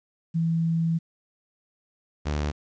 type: tone pair in turn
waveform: sine / sawtooth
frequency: 164.81 / 74.05 Hz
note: E3 / D2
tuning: 0 / +15 cents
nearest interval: octave + major second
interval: 1385 cents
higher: first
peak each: -21 dBFS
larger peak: neither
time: 0.34-0.99 / 2.25-2.52 s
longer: first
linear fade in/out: 20 ms
effects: resampled to 16000 Hz + 10-bit